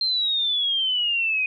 sine exponential sweep, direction down, 4186 to 2484 Hz, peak -20 dBFS, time 0.01-1.46 s, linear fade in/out 2 ms, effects none

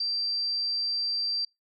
sine tone, 4699 Hz, D8, in tune, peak -26 dBFS, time 0-1.45 s, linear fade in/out 5 ms, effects noise-tail reverb RT60 0.2 s tail -26 dB re dry + AAC 64 kbps

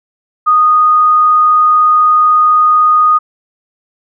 sine tone, 1237 Hz, D#6, 10 cents flat, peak -5 dBFS, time 0.46-3.19 s, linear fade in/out 20 ms, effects none

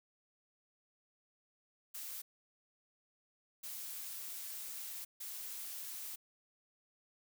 blue noise bursts at uneven times, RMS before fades -45 dBFS, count 3, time 1.94-2.22 / 3.63-5.05 / 5.2-6.16 s, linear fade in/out 10 ms, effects none

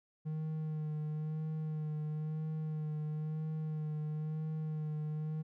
triangle tone with vibrato, 154.6 Hz, D#3, 11 cents flat, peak -33 dBFS, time 0.25-5.43 s, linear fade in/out 20 ms, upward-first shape sine, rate 1 Hz, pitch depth 25 cents each way, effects none

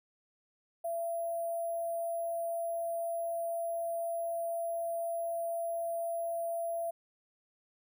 sine tone with sample-and-hold, 674 Hz, E5, 38 cents sharp, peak -32 dBFS, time 0.84-6.91 s, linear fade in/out 10 ms, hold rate 11025 Hz, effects none

